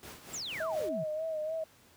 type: noise with tremolo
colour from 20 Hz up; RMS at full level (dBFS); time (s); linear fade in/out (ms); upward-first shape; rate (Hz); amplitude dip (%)
pink; -46; 0.03-0.89; 0; sine; 4.2; 65
type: exponential sweep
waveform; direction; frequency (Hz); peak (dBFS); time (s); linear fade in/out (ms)
sine; down; 7902 to 139.5; -36; 0.33-1.04; 10
type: tone with vibrato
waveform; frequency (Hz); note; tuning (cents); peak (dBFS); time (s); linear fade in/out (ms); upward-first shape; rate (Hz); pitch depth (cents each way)
sine; 630; D#5; +21; -32; 0.6-1.64; 5; sine; 3.4; 54
effects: pink hiss -61 dBFS RMS until 1.96 s + high-pass 80 Hz 12 dB/octave